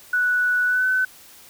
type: tone with pitch glide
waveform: sine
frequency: 1478 to 1513.4 Hz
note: F#6 to F#6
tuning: -2 to +39 cents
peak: -17 dBFS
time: 0.13-1.05 s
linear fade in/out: 5 ms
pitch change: +41 cents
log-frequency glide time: 0.66-0.86 s
effects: white hiss -47 dBFS RMS until 1.49 s